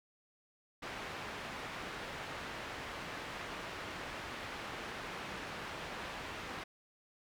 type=low-pass noise; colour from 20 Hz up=white; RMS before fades=-44 dBFS; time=0.82-6.64 s; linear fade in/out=10 ms; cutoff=2100 Hz; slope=12 dB/octave; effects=none